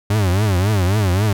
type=tone with vibrato; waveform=40% pulse; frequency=98 Hz; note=G2; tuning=in tune; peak=-13 dBFS; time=0.1-1.33 s; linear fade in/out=5 ms; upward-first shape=triangle; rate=3.7 Hz; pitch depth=220 cents each way; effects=none